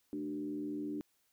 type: tone with frequency modulation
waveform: sine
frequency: 296.9 Hz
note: D4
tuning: 19 cents sharp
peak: -36 dBFS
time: 0.13-1.01 s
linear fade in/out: 0 ms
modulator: 80.3 Hz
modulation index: 0.76
effects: white hiss -75 dBFS RMS until 1.32 s